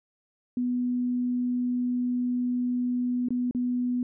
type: tone with dropouts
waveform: sine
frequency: 246.9 Hz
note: B3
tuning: in tune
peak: -24 dBFS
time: 0.57-4.03 s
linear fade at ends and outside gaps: 2 ms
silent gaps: 3.286-3.305 / 3.511-3.548 s
effects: none